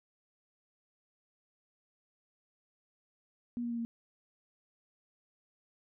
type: tone with pitch steps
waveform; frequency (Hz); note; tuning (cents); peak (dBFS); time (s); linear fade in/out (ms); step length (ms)
sine; 240 / 237.2 / 234.5 / 231.8; B3 / A#3 / A#3 / A#3; -49 / +30 / +11 / -10; -33; 3.57-3.85; 0; 70
effects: none